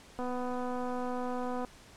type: click train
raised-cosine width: 1 ms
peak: -24 dBFS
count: 364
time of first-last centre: 0.19-1.648 s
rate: 249 Hz
effects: pink hiss -55 dBFS RMS until 1.96 s + low-pass 9000 Hz 12 dB/octave